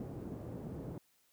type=band-pass noise; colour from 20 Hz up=pink; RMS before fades=-44 dBFS; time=0-0.98 s; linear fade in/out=2 ms; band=100 to 400 Hz; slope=12 dB/octave; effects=white hiss -72 dBFS RMS until 1.32 s